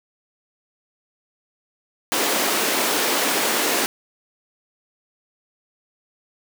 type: high-pass noise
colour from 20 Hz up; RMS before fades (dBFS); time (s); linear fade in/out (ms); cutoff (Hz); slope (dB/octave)
pink; -21; 2.12-3.86; 0; 270; 24
effects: none